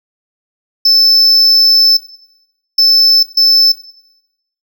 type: tone bursts at uneven times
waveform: triangle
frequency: 5270 Hz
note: E8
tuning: 1 cent flat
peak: -4 dBFS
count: 3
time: 0.85-1.97 / 2.78-3.23 / 3.37-3.72 s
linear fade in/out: 5 ms
effects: noise-tail reverb RT60 0.9 s tail -18 dB re dry